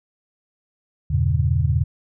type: chord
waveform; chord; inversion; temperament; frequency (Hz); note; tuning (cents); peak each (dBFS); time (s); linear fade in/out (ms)
sine; E diminished seventh; none; just; 82.41 / 98.89 / 118.67 / 142.4; E2 / G2 / Bb2 / Db3; 0 / +16 / +31 / +47; -20 / -24 / -22 / -22; 1.1-1.84; 10
effects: none